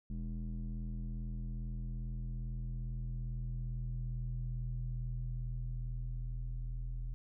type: tone with low-pass filter sweep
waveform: square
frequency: 41.2 Hz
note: E1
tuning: in tune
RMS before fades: -39 dBFS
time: 0.1-7.14 s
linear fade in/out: 0 ms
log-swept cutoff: 200 to 97 Hz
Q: 3.1
effects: none